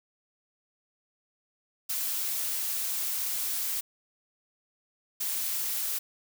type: noise bursts at uneven times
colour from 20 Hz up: blue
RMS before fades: -31 dBFS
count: 2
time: 1.89-3.81 / 5.2-5.99 s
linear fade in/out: 10 ms
effects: none